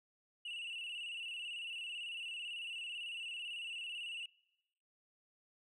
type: tone with vibrato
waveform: sine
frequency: 2794 Hz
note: F7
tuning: in tune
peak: -39 dBFS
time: 0.45-4.26 s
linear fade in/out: 5 ms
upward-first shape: square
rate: 18 Hz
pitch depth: 59 cents each way
effects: noise-tail reverb RT60 0.9 s tail -25 dB re dry + tanh soft clip ceiling -40 dBFS